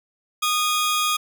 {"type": "tone pair together", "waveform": "sawtooth", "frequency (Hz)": [1232, 3322], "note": ["D#6", "G#7"], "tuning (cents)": [-17, 0], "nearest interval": "octave + perfect fourth", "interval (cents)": 1717, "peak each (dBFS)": [-17, -22], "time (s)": [0.42, 1.17], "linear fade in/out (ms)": 10, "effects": []}